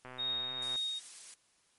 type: click train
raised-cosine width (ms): 0.5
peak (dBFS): -32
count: 91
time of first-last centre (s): 0.05-0.759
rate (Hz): 127
type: tone with tremolo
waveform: sine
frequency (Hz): 3729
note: A#7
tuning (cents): 0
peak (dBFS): -31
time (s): 0.18-1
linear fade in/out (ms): 20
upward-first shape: triangle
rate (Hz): 2.1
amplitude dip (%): 55
type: noise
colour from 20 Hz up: blue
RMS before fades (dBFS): -47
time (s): 0.62-1.34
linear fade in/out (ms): 2
effects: white hiss -70 dBFS RMS until 1.78 s + MP3 48 kbps